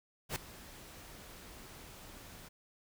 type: noise with ADSR envelope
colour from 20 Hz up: pink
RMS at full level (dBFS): -34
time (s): 0.29-2.49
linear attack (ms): 69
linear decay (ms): 4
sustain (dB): -18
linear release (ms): 15
effects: none